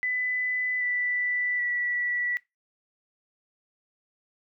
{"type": "tone with pitch steps", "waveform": "sine", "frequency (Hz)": [2000, 1975.9, 1952.1], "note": ["B6", "B6", "B6"], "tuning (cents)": [21, 0, -21], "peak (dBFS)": -25, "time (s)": [0.03, 2.37], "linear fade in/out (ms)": 0, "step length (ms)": 780, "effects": ["noise-tail reverb RT60 0.2 s tail -20 dB re dry"]}